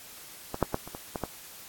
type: clicks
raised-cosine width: 1 ms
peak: -18 / -8 / -12 / -25 / -24 / -17 / -15 dBFS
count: 7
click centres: 0.544 / 0.627 / 0.744 / 0.876 / 0.949 / 1.158 / 1.237 s
effects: white hiss -47 dBFS RMS until 1.68 s + AAC 64 kbps